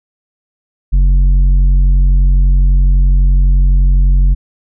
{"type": "tone with tanh clipping", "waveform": "triangle", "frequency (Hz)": 45.94, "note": "F#1", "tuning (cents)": -12, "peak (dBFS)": -7, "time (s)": [0.92, 4.35], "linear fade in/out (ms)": 20, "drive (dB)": 11, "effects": []}